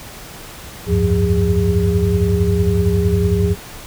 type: tone cluster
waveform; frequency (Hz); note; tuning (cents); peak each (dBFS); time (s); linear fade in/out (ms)
sine; 75.8 / 91.2 / 102.1 / 176.6 / 407.3; D#2 / F#2 / G#2 / F3 / G#4; -45 / -24 / -29 / +20 / -34; -19; 0.86-3.56; 50
effects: pink hiss -35 dBFS RMS until 3.86 s